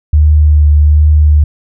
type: tone with vibrato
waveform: sine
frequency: 75.1 Hz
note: D2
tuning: 39 cents sharp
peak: -3 dBFS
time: 0.13-1.44 s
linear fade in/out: 5 ms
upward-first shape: triangle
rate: 1.3 Hz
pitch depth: 23 cents each way
effects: none